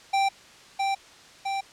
square tone with echo, 784 Hz, G5, in tune, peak -21 dBFS, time 0.13-0.29 s, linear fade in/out 10 ms, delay 660 ms, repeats 2, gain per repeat -3 dB, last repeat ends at 1.61 s, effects white hiss -50 dBFS RMS until 1.72 s + low-pass 6000 Hz 12 dB/octave

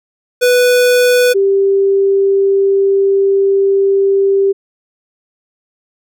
square / sine tone pair in turn, 493.9 / 392.8 Hz, B4 / G4, 0 / +4 cents, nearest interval major third, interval 396 cents, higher first, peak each -8 dBFS, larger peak neither, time 0.41-1.34 / 1.34-4.53 s, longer second, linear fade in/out 20 ms, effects none

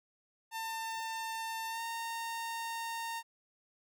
sawtooth tone with pitch glide, 899 to 918.4 Hz, A5 to A#5, +37 to -26 cents, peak -33 dBFS, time 0.51-3.23 s, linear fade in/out 50 ms, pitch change +37 cents, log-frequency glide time 1.68-1.82 s, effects none

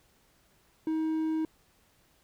triangle tone, 316.9 Hz, D#4, 32 cents sharp, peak -25 dBFS, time 0.87-1.45 s, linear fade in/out 2 ms, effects pink hiss -66 dBFS RMS until 2.23 s

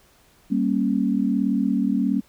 sine chord, G diminished, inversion none, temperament equal with one note detuned, 196 / 233.1 / 274.5 Hz, G3 / Bb3 / Db4, 0 / 0 / -17 cents, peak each -23 dBFS, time 0.5-2.21 s, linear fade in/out 20 ms, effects pink hiss -57 dBFS RMS until 2.28 s

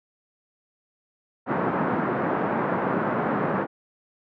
pink band-pass noise, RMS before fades -25 dBFS, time 1.46-3.67 s, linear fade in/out 50 ms, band 160 to 1500 Hz, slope 24 dB/octave, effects none

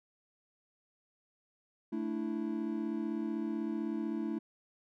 triangle chord, A suspended fourth, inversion none, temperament equal with one note detuned, 220.6 / 293.7 / 329.6 Hz, A3 / D4 / E4, +5 / 0 / 0 cents, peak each -35 / -37 / -35 dBFS, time 1.92-4.39 s, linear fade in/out 10 ms, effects none

